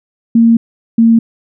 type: tone pair in turn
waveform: sine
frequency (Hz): 230 / 228.5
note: A#3 / A#3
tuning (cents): -23 / -34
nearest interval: unison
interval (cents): 11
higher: first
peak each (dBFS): -4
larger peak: neither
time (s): 0.35-0.57 / 0.98-1.19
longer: first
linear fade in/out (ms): 5
effects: none